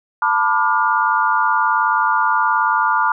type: chord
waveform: sine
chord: B half-diminished seventh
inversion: third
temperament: just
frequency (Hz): 889 / 987.8 / 1185.3 / 1422.4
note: A5 / B5 / D6 / F6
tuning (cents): +18 / 0 / +16 / +31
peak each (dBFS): -19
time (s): 0.22-3.12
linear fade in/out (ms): 2
effects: none